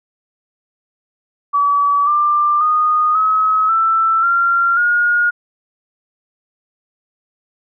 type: tone with pitch steps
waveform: sine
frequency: 1144 / 1187.8 / 1233.2 / 1280.4 / 1329.4 / 1380.2 / 1433 Hz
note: D6 / D6 / D#6 / D#6 / E6 / F6 / F6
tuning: -46 / +19 / -16 / +49 / +14 / -21 / +44 cents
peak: -11 dBFS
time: 1.53-5.31 s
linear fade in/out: 20 ms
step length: 540 ms
effects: none